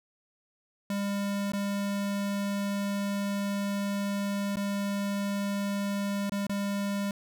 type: tone with dropouts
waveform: square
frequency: 200.7 Hz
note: G3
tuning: 41 cents sharp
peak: -29 dBFS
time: 0.9-7.11 s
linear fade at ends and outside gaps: 2 ms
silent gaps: 1.52-1.534 / 4.558-4.569 / 6.296-6.32 / 6.468-6.495 s
effects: none